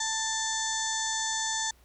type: harmonic tone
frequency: 885 Hz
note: A5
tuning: 10 cents sharp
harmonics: 1 / 2 / 4 / 5 / 6 / 7 / 8 / 9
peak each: -35 / -35 / -36 / -40 / -43 / -34 / -35 / -42 dBFS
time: 0-1.71 s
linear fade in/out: 5 ms
effects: added 60 Hz sine -58 dBFS peak until 1.84 s + pink hiss -63 dBFS RMS until 1.84 s